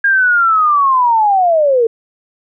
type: linear sweep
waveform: sine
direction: down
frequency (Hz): 1626 to 441.5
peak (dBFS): -8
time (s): 0.04-1.87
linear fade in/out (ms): 5
effects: none